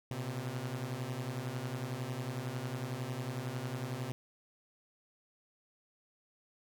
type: beating tone pair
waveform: sawtooth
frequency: 120 / 131 Hz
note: B2 / C3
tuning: -49 / +2 cents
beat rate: 11 Hz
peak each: -36 / -35 dBFS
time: 0.11-4.12 s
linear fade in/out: 0 ms
effects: none